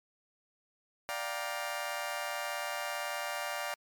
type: chord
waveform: 20% pulse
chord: G minor seventh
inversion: second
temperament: just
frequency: 588 / 705.6 / 784 / 940.8 Hz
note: D5 / F5 / G5 / Bb5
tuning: +2 / +18 / 0 / +16 cents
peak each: -34 / -35 / -37 / -37 dBFS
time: 1.09-3.74 s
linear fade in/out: 0 ms
effects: MP3 96 kbps